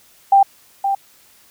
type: tone with echo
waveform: sine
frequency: 789 Hz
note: G5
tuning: 11 cents sharp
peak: -7 dBFS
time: 0.32-0.43 s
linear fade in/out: 5 ms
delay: 520 ms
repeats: 1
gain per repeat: -8 dB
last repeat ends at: 0.95 s
effects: white hiss -51 dBFS RMS until 1.5 s